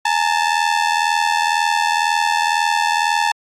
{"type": "ring-modulated tone", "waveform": "sawtooth", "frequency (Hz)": 880, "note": "A5", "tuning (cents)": 0, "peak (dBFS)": -8, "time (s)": [0.05, 3.32], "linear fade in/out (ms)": 5, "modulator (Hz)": 41, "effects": ["low-pass 7000 Hz 12 dB/octave", "Opus 48 kbps"]}